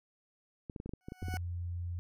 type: clicks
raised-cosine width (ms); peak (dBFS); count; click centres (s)
3; -28; 11; 0.698 / 0.762 / 0.801 / 0.86 / 0.893 / 0.936 / 1.085 / 1.121 / 1.227 / 1.284 / 1.34
type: tone with exponential growth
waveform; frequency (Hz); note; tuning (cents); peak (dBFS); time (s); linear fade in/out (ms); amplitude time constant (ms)
20% pulse; 740; F#5; 0; -32; 1.01-1.37; 0; 77
type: tone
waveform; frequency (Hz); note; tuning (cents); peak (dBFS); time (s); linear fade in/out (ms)
sine; 87.2; F2; -2; -35; 1.22-1.99; 0
effects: none